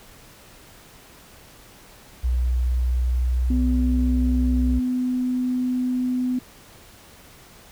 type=tone with pitch glide; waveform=sine; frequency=61.74 to 62.49 Hz; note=B1 to B1; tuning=0 to +21 cents; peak=-18 dBFS; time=2.23-4.8 s; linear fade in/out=20 ms; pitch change=+21 cents; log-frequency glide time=2.39-4.03 s
type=tone; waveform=sine; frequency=251.7 Hz; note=B3; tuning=33 cents sharp; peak=-20 dBFS; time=3.5-6.39 s; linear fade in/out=5 ms
effects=tanh soft clip ceiling -10 dBFS + pink hiss -48 dBFS RMS until 7.71 s